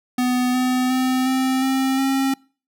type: tone with pitch steps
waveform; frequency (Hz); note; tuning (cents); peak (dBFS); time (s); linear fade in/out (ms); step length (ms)
square; 249.6 / 253.4 / 257.2 / 261.1 / 265.1 / 269.1; B3 / B3 / C4 / C4 / C4 / C4; +19 / +45 / -30 / -3 / +23 / +49; -18; 0.18-2.34; 5; 360
effects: noise-tail reverb RT60 0.4 s tail -26 dB re dry